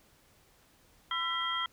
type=tone cluster; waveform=sine; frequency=1012 / 1345 / 1973 / 3218 Hz; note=B5 / E6 / B6 / G7; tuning=+42 / +34 / -2 / +45 cents; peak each=-39 / -34 / -38 / -34 dBFS; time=1.11-1.66 s; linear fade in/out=2 ms; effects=pink hiss -64 dBFS RMS until 1.72 s